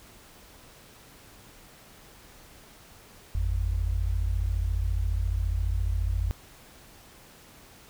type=tone pair together; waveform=sine; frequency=50.6 / 85.1 Hz; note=G#1 / F2; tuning=-44 / -44 cents; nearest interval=major sixth; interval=900 cents; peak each=-26 / -28 dBFS; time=3.35-6.31 s; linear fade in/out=0 ms; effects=pink hiss -52 dBFS RMS until 7.89 s